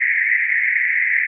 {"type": "band-pass noise", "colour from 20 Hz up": "pink", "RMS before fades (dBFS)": -18, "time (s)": [0, 1.27], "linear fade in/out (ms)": 20, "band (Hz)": [1800, 2200], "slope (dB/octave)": 96, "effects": []}